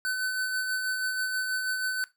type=tone with tremolo; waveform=square; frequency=1514 Hz; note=F#6; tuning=39 cents sharp; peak=-27 dBFS; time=0.05-2.04 s; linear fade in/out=0 ms; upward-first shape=sine; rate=6.2 Hz; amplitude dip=35%; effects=noise-tail reverb RT60 0.2 s tail -17 dB re dry